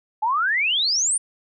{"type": "exponential sweep", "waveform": "sine", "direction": "up", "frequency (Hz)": [829, 9540], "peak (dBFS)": -18, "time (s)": [0.22, 1.18], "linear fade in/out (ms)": 10, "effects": []}